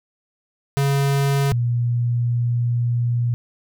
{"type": "tone pair in turn", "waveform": ["square", "sine"], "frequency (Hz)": [139.3, 119.82], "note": ["C#3", "A#2"], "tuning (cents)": [9, 48], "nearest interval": "minor third", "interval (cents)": 261, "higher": "first", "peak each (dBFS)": [-17, -17], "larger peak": "neither", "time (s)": [[0.77, 1.52], [1.52, 3.34]], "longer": "second", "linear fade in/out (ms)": 0, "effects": []}